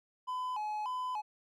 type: tone with vibrato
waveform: triangle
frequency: 925 Hz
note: A#5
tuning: 14 cents flat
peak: -32 dBFS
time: 0.27-1.22 s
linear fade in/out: 20 ms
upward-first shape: square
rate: 1.7 Hz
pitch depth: 150 cents each way
effects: none